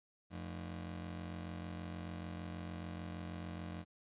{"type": "ring-modulated tone", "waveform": "30% pulse", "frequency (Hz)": 131.8, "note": "C3", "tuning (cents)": 13, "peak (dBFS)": -37, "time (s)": [0.3, 3.85], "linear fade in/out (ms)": 50, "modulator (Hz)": 42.6, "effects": ["resampled to 8000 Hz", "13-bit"]}